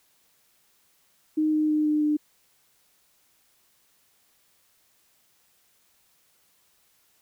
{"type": "tone with pitch steps", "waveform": "sine", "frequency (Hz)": [309.1, 306.8, 304.5, 302.2, 300], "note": ["D#4", "D#4", "D#4", "D4", "D4"], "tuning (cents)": [-11, -24, -37, 50, 37], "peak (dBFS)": -20, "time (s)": [1.37, 2.17], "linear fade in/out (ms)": 10, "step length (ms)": 160, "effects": ["white hiss -65 dBFS RMS until 7.21 s"]}